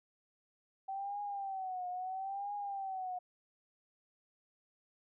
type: tone with vibrato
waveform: sine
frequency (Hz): 769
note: G5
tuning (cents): -33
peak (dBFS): -37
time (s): 0.88-3.19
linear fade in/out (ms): 10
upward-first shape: triangle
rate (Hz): 0.75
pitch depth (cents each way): 120
effects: none